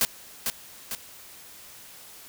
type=noise with echo; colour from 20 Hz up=white; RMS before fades=-22 dBFS; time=0.01-0.05 s; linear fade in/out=0 ms; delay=450 ms; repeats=2; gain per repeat=-5 dB; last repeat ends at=0.95 s; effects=white hiss -47 dBFS RMS until 2.28 s

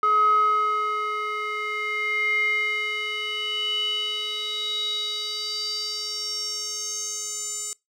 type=tone with band-pass filter sweep; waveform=square; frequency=423.5 Hz; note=G#4; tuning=34 cents sharp; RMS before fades=-26 dBFS; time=0.03-7.73 s; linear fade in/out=0 ms; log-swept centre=1200 to 7600 Hz; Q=7.4; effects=noise-tail reverb RT60 0.2 s tail -25 dB re dry

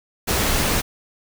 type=noise; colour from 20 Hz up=pink; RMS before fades=-20 dBFS; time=0.27-0.82 s; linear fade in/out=20 ms; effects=none

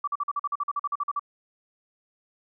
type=tone bursts; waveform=sine; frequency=1156 Hz; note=D6; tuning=28 cents flat; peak=-24 dBFS; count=15; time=0.04-1.195 s; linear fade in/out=5 ms; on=35 ms; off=45 ms; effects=none

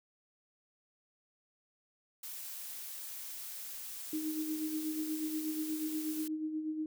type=noise; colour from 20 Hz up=blue; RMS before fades=-44 dBFS; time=2.23-6.28 s; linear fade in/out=5 ms
type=tone with tremolo; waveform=sine; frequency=311.1 Hz; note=D#4; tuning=in tune; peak=-32 dBFS; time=4.13-6.86 s; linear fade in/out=2 ms; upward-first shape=sine; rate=8.3 Hz; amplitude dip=50%
effects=none

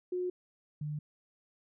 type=tone pair in turn; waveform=sine; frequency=361.8 / 149.89 Hz; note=F#4 / D3; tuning=-39 / +36 cents; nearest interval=octave + minor third; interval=1525 cents; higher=first; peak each=-31 / -34 dBFS; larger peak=first; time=0.12-0.3 / 0.81-0.99 s; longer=neither; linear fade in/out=5 ms; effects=none

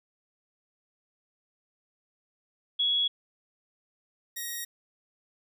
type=tone pair in turn; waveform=sine / 5% pulse; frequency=3352 / 1881.2 Hz; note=G#7 / A#6; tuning=+15 / +15 cents; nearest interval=minor seventh; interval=1000 cents; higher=first; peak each=-23 dBFS; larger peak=neither; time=2.79-3.08 / 4.36-4.65 s; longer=neither; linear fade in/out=10 ms; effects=none

